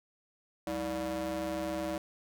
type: ring-modulated tone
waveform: 35% pulse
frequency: 132.2 Hz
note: C3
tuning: 18 cents sharp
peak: -28 dBFS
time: 0.67-1.98 s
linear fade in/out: 2 ms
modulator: 453 Hz
effects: none